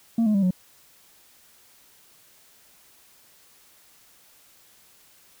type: tone with pitch steps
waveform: sine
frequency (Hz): 229.2 / 212.6 / 197.24 / 182.97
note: A#3 / G#3 / G3 / F#3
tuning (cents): -29 / +41 / +11 / -19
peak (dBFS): -15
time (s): 0.18-0.508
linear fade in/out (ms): 5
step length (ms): 82
effects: tanh soft clip ceiling -17 dBFS + white hiss -56 dBFS RMS until 5.4 s